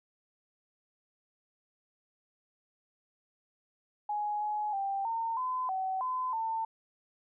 sine tone with pitch steps, 835 / 842 / 787 / 911 / 1018 / 758 / 1019 / 897 Hz, G#5 / G#5 / G5 / A#5 / C6 / F#5 / C6 / A5, +9 / +24 / +7 / -40 / -48 / +42 / -46 / +33 cents, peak -30 dBFS, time 4.09-6.65 s, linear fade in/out 5 ms, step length 320 ms, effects none

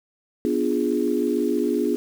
sine chord, B diminished seventh, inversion none, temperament equal, 246.9 / 293.7 / 349.2 / 415.3 Hz, B3 / D4 / F4 / Ab4, 0 / 0 / 0 / 0 cents, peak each -25 dBFS, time 0.45-1.96 s, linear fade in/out 0 ms, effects 7-bit

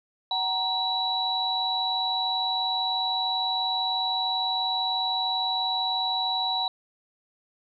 sine tone cluster, 751 / 938 / 3923 Hz, F#5 / A#5 / B7, +26 / +11 / -12 cents, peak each -30 / -31 / -26 dBFS, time 0.31-6.68 s, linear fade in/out 2 ms, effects none

